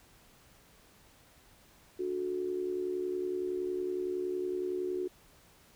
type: tone with amplitude modulation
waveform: sine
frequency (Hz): 365.6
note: F#4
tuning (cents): -21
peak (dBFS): -28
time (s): 1.99-5.08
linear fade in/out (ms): 10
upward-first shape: sine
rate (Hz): 70.8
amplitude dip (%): 70
effects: pink hiss -61 dBFS RMS until 5.75 s